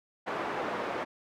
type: band-pass noise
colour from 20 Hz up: pink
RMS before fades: -34 dBFS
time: 0.26-1.05 s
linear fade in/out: 20 ms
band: 370 to 1500 Hz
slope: 12 dB/octave
effects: none